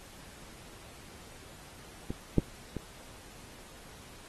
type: clicks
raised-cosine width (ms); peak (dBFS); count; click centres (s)
3; -21 / -7 / -22; 3; 2.105 / 2.383 / 2.767
effects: pink hiss -52 dBFS RMS until 4.28 s + AAC 32 kbps